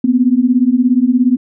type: beating tone pair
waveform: sine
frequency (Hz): 240.2 / 257.2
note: B3 / C4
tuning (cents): -48 / -30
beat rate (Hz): 17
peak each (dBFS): -12 / -11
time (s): 0.04-1.37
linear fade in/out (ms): 5
effects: none